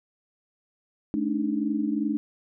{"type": "tone cluster", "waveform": "sine", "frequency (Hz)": [215.2, 284.3, 307], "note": ["A3", "C#4", "D#4"], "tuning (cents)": [-38, 44, -23], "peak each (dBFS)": -28, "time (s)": [1.14, 2.17], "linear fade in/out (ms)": 0, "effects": []}